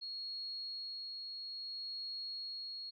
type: tone with tremolo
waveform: sine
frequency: 4307 Hz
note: C8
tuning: 49 cents sharp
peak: -40 dBFS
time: 0.01-2.91 s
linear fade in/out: 20 ms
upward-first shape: sine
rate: 0.59 Hz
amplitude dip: 25%
effects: none